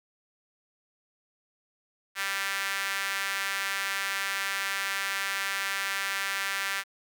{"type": "tone with high-pass filter", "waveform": "sawtooth", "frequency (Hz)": 196, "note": "G3", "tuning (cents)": 0, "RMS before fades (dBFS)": -31, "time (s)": [2.15, 6.84], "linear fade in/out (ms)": 50, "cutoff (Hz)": 1700, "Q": 2, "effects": []}